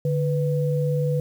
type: tone pair together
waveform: sine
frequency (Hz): 147.19 / 495.1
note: D3 / B4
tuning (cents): +4 / +4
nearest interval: octave + major sixth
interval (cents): 2100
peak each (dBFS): -21 / -25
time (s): 0.05-1.2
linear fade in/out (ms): 2
effects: 8-bit